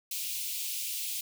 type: high-pass noise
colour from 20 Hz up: white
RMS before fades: -35 dBFS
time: 0.11-1.21 s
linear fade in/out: 5 ms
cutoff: 2400 Hz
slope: 48 dB/octave
effects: none